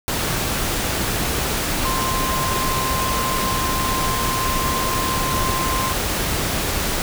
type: tone in noise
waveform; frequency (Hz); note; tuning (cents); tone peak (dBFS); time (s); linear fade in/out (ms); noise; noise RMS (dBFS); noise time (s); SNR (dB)
sine; 1046.5; C6; 0; -23; 1.85-5.93; 0; pink; -22; 0.08-7.02; -4
effects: none